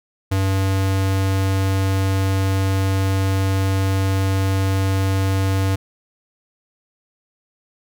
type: tone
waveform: square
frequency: 96.3 Hz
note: G2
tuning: 30 cents flat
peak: -17 dBFS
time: 0.31-5.76 s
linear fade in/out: 10 ms
effects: none